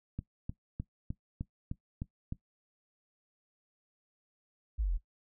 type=click train; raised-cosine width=5 ms; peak=-24 dBFS; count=8; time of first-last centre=0.19-2.324 s; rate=3.28 Hz
type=exponential sweep; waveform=sine; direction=down; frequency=58.27 to 37 Hz; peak=-28 dBFS; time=4.78-4.98 s; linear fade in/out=20 ms
effects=noise-tail reverb RT60 0.1 s tail -17 dB re dry